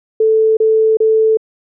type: tone bursts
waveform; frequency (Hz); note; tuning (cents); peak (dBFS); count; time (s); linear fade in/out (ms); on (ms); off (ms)
sine; 440; A4; 0; -8; 3; 0.2-1.372; 5; 370; 31
effects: none